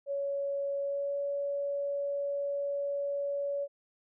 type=tone with pitch glide; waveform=sine; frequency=560 to 565.5 Hz; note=C#5 to C#5; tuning=+18 to +34 cents; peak=-30 dBFS; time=0.06-3.68 s; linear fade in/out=50 ms; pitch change=+16 cents; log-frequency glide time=0.8-1.19 s; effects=none